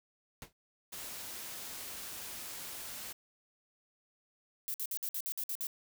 pink noise with exponential decay, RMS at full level -42 dBFS, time 0.42-0.53 s, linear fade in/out 1 ms, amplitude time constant 23 ms
white noise, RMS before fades -44 dBFS, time 0.92-3.13 s, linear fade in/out 10 ms
violet noise bursts, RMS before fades -37 dBFS, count 9, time 4.68-5.669 s, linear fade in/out 0 ms, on 61 ms, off 55 ms
effects none

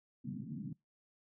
pink band-pass noise, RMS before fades -43 dBFS, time 0.24-0.73 s, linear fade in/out 5 ms, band 130 to 260 Hz, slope 48 dB/octave, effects noise-tail reverb RT60 0.2 s tail -24 dB re dry

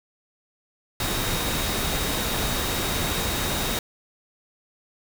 sine tone in noise, 3758 Hz, A#7, 13 cents sharp, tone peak -34 dBFS, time 1-3.79 s, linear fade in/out 2 ms, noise pink, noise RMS -26 dBFS, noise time 1-3.79 s, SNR -11 dB, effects none

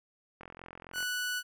click train, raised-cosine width 0.5 ms, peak -31 dBFS, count 28, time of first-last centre 0.41-1.028 s, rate 43.7 Hz
sawtooth tone, 1480 Hz, F#6, in tune, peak -28 dBFS, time 0.93-1.43 s, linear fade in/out 50 ms
effects none

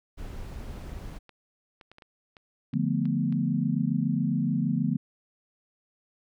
brown noise, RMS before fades -38 dBFS, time 0.17-1.19 s, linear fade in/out 20 ms
clicks, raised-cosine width 0.3 ms, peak -33 dBFS, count 9, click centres 1.293 / 1.812 / 1.916 / 1.984 / 2.022 / 2.368 / 2.737 / 3.055 / 3.325 s
sine chord, B half-diminished seventh, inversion first, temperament equal, 146.83 / 174.61 / 220 / 246.9 Hz, D3 / F3 / A3 / B3, 0 / 0 / 0 / 0 cents, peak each -29 dBFS, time 2.73-4.97 s, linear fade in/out 10 ms
effects none

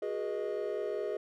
triangle chord, G# minor seventh, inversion third, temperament equal with one note detuned, 370 / 415.3 / 484.3 / 622.3 Hz, F#4 / G#4 / B4 / D#5, 0 / 0 / -34 / 0 cents, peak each -38 / -33 / -37 / -36 dBFS, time 0.02-1.17 s, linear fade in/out 5 ms, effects tanh soft clip ceiling -22 dBFS

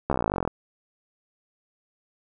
slowing click train, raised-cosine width 1 ms, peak -10 dBFS, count 21, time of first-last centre 0.1-0.476 s, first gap 14 ms, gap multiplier 1.03, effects none

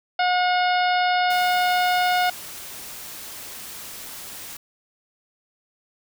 harmonic tone, 723 Hz, F#5, 40 cents flat, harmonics 1 / 2 / 3 / 4 / 5 / 6 / 7, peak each -19 / -25 / -29 / -31 / -33 / -35 / -36 dBFS, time 0.19-2.3 s, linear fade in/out 5 ms
white noise, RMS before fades -37 dBFS, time 1.3-4.57 s, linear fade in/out 5 ms
effects none

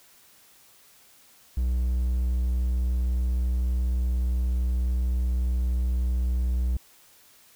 triangle tone, 61.74 Hz, B1, in tune, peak -20 dBFS, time 1.57-6.77 s, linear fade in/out 5 ms, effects white hiss -56 dBFS RMS until 7.55 s

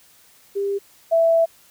sine tone pair in turn, 398.9 / 661.4 Hz, G4 / E5, +30 / +6 cents, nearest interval major sixth, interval 876 cents, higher second, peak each -20 / -13 dBFS, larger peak second, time 0.55-0.79 / 1.11-1.46 s, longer second, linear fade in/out 20 ms, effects white hiss -53 dBFS RMS until 1.7 s

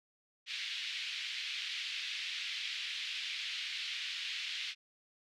white band-pass noise, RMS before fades -40 dBFS, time 0.46-4.75 s, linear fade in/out 50 ms, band 2200 to 3800 Hz, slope 24 dB/octave, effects none

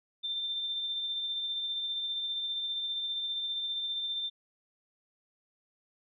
sine tone with tremolo, 3575 Hz, A7, 27 cents sharp, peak -30 dBFS, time 0.23-4.3 s, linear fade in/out 20 ms, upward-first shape triangle, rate 15 Hz, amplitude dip 35%, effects none

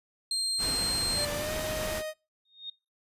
35% pulse tone, 4186 Hz, C8, in tune, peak -26 dBFS, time 0.31-1.25 s, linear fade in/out 2 ms
pink noise, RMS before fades -35 dBFS, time 0.58-2.03 s, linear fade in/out 50 ms
45% pulse tone with pitch glide, 587.3 to 622.2 Hz, D5 to D#5, 0 to 0 cents, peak -33 dBFS, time 1.15-2.14 s, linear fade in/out 50 ms, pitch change +100 cents, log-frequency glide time 1.35-1.53 s
sine tone with exponential growth, 3700 Hz, A#7, 14 cents flat, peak -33 dBFS, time 2.45-2.7 s, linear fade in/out 5 ms, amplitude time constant 54 ms
effects noise-tail reverb RT60 0.3 s tail -25 dB re dry + resampled to 32000 Hz

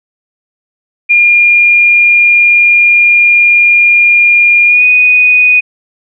sine tone with pitch glide, 2413 to 2482 Hz, D7 to D#7, +46 to -5 cents, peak -3 dBFS, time 1.09-5.61 s, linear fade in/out 20 ms, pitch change +49 cents, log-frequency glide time 4.66-4.85 s, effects none

